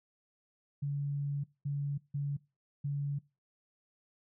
sine tone bursts at uneven times, 142.4 Hz, C#3, 47 cents sharp, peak -31 dBFS, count 4, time 0.82-1.44 / 1.65-1.98 / 2.14-2.37 / 2.84-3.19 s, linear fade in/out 10 ms, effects noise-tail reverb RT60 0.3 s tail -23 dB re dry

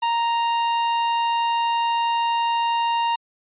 45% pulse tone, 932.3 Hz, A#5, in tune, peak -19 dBFS, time 0.02-3.16 s, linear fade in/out 10 ms, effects resampled to 8000 Hz

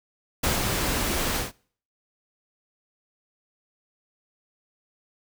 pink noise with ADSR envelope, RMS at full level -23 dBFS, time 0.43-1.52 s, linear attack 10 ms, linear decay 150 ms, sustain -3 dB, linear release 140 ms, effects noise-tail reverb RT60 0.5 s tail -24 dB re dry

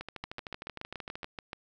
two click trains, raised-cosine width 0.3 ms, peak -23 / -22 dBFS, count 17 / 10, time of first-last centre 0.01-1.231 / 0.24-1.531 s, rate 13.1 / 6.97 Hz, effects none

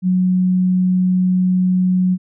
sine tone, 183.5 Hz, F#3, 14 cents flat, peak -12 dBFS, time 0.02-2.18 s, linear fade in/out 50 ms, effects none

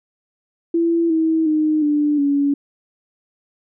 sine tone with pitch steps, 335.4 / 321.6 / 308.3 / 295.5 / 283.3 Hz, E4 / E4 / D#4 / D4 / C#4, +30 / -43 / -16 / +11 / +38 cents, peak -14 dBFS, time 0.74-2.54 s, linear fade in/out 5 ms, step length 360 ms, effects none

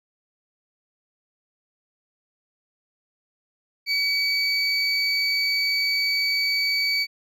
triangle tone pair together, 2273 / 4546 Hz, C#7 / C#8, +43 / +43 cents, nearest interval octave, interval 1200 cents, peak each -22 dBFS, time 3.86-7.07 s, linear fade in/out 50 ms, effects none

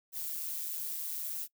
violet noise with amplitude modulation, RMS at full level -35 dBFS, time 0.12-1.48 s, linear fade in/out 50 ms, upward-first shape sine, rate 158 Hz, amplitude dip 60%, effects noise-tail reverb RT60 0.1 s tail -22 dB re dry

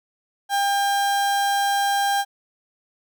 35% pulse tone, 800 Hz, G5, 35 cents sharp, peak -17 dBFS, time 0.49-2.25 s, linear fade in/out 50 ms, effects none

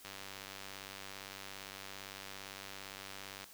click train, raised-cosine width 0.2 ms, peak -28 dBFS, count 332, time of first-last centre 0.05-3.441 s, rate 97.6 Hz, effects white hiss -57 dBFS RMS until 3.53 s

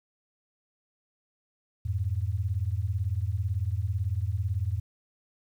sine beating tone pair, 87 / 105 Hz, F2 / G#2, -6 / +19 cents, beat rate 18 Hz, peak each -29 dBFS, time 1.85-4.8 s, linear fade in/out 10 ms, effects 10-bit

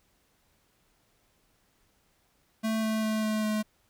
square tone with pitch steps, 220.8 / 219.1 / 217.5 / 215.9 / 214.3 Hz, A3 / A3 / A3 / A3 / A3, +6 / -7 / -20 / -33 / -45 cents, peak -27 dBFS, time 2.63-3.63 s, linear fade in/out 20 ms, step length 200 ms, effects pink hiss -69 dBFS RMS until 3.89 s

